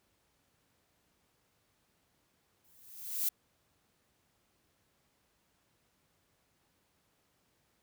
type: noise with exponential growth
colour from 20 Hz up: violet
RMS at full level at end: -29 dBFS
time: 2.64-3.29 s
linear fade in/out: 5 ms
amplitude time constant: 140 ms
effects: pink hiss -74 dBFS RMS until 7.82 s + high-pass 60 Hz 12 dB/octave